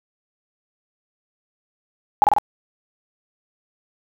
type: tone with echo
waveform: sine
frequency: 830.6 Hz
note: G#5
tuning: in tune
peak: -8 dBFS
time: 2.22-2.24 s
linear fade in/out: 0 ms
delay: 48 ms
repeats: 3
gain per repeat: -2 dB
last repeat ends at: 2.384 s
effects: none